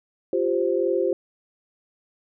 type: chord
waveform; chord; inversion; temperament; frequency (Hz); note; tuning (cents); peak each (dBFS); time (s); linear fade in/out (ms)
sine; F suspended second; none; equal; 349.2 / 392 / 523.3; F4 / G4 / C5; 0 / 0 / 0; -24; 0.33-1.13; 2
effects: none